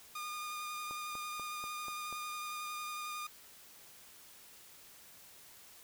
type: tone with vibrato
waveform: sawtooth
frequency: 1217 Hz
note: D#6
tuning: 39 cents flat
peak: -36 dBFS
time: 0.15-3.27 s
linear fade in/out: 5 ms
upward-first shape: sine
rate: 11 Hz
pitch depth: 14 cents each way
type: click train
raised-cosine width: 1 ms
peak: -35 dBFS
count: 6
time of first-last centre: 0.91-2.127 s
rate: 4.11 Hz
effects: white hiss -57 dBFS RMS until 5.83 s